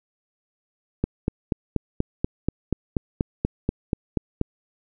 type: click train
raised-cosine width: 3 ms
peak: -8 dBFS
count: 15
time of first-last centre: 1.04-4.413 s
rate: 4.15 Hz
effects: none